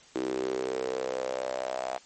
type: tone with high-pass filter sweep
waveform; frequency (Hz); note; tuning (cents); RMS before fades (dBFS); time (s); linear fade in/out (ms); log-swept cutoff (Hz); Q
sawtooth; 64.3; C2; -30; -32; 0.15-1.98; 5; 340 to 690; 6.2
effects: white hiss -55 dBFS RMS until 2.05 s + MP3 32 kbps